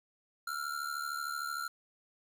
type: ring-modulated tone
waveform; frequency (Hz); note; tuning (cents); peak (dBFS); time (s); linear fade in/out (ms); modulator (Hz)
square; 1382; F6; -19; -33; 0.47-1.68; 5; 36.6
effects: 10-bit